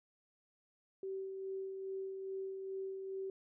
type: tone with tremolo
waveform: sine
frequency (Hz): 384.6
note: G4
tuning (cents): -33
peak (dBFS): -38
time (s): 1.03-3.3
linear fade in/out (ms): 2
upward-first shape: sine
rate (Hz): 2.4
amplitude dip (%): 35
effects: none